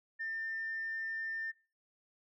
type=tone; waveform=sine; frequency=1798 Hz; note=A6; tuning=37 cents sharp; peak=-35 dBFS; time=0.19-1.52 s; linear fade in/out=20 ms; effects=noise-tail reverb RT60 0.4 s tail -25 dB re dry + tanh soft clip ceiling -31 dBFS